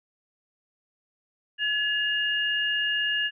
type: tone pair together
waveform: sine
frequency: 1698 / 2838 Hz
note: G#6 / F7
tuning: +38 / +27 cents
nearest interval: major sixth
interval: 889 cents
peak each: -26 dBFS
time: 1.58-3.31 s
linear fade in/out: 50 ms
effects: none